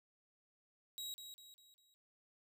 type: tone with echo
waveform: sawtooth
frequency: 3834 Hz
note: A#7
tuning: 48 cents sharp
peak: -40 dBFS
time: 0.98-1.14 s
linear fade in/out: 0 ms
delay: 200 ms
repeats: 4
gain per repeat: -7 dB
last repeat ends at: 1.94 s
effects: none